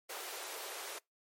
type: high-pass noise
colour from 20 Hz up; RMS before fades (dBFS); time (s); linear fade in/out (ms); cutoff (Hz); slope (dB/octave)
pink; -44; 0.09-0.99; 10; 380; 48
effects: noise-tail reverb RT60 0.2 s tail -26 dB re dry + MP3 64 kbps